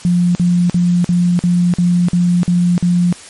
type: tone bursts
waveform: sine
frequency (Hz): 175.9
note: F3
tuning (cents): +13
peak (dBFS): -9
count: 9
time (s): 0.05-3.126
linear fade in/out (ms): 0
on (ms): 300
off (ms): 47
effects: white hiss -36 dBFS RMS until 3.29 s + MP3 48 kbps